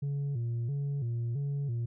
sine tone with vibrato, 129 Hz, C3, 24 cents flat, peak -27 dBFS, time 0.02-1.86 s, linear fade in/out 10 ms, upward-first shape square, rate 1.5 Hz, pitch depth 160 cents each way, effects tanh soft clip ceiling -29 dBFS

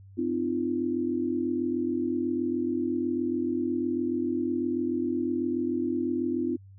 sine tone cluster, 255.7 / 303.3 / 342 Hz, C4 / D#4 / F4, -40 / -44 / -36 cents, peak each -29 / -32 / -29 dBFS, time 0.17-6.57 s, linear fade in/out 20 ms, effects added 97 Hz sine -47 dBFS peak until 6.78 s

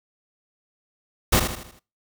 pink noise with echo, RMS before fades -17 dBFS, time 1.32-1.4 s, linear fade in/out 10 ms, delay 79 ms, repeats 5, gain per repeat -7 dB, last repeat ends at 1.795 s, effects noise-tail reverb RT60 0.3 s tail -22 dB re dry

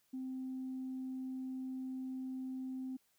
sine tone, 260 Hz, C4, 11 cents flat, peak -38 dBFS, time 0.13-2.97 s, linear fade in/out 10 ms, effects tanh soft clip ceiling -35 dBFS + white hiss -75 dBFS RMS until 3.18 s

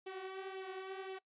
sawtooth tone with flanger, 380.8 Hz, F#4, 50 cents sharp, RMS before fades -45 dBFS, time 0.06-1.19 s, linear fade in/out 10 ms, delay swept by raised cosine 0.3 to 6.2 ms, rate 1.9 Hz, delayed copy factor +0.55, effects noise-tail reverb RT60 0.1 s tail -21 dB re dry + resampled to 8000 Hz

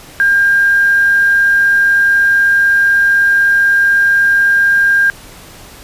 sine tone with quantisation, 1604 Hz, G6, 39 cents sharp, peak -7 dBFS, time 0.2-5.1 s, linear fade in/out 0 ms, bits 5, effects pink hiss -36 dBFS RMS until 5.83 s + resampled to 32000 Hz

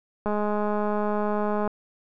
click train, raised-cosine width 1 ms, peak -14 dBFS, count 297, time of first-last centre 0.26-1.676 s, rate 209 Hz, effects none

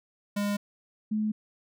square / sine tone pair in turn, 204.1 / 214.3 Hz, G#3 / A3, -30 / -45 cents, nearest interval minor second, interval 85 cents, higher second, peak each -27 / -25 dBFS, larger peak second, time 0.36-0.57 / 1.11-1.32 s, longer neither, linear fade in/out 10 ms, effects none

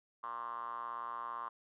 5% pulse tone with band-pass filter, 117.7 Hz, A#2, 17 cents sharp, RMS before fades -42 dBFS, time 0.23-1.49 s, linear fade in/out 10 ms, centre 1100 Hz, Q 9.8, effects resampled to 8000 Hz

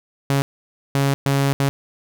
sawtooth tone bursts at uneven times, 138.59 Hz, C#3, in tune, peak -12 dBFS, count 4, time 0.3-0.42 / 0.95-1.14 / 1.26-1.53 / 1.6-1.69 s, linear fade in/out 0 ms, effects none

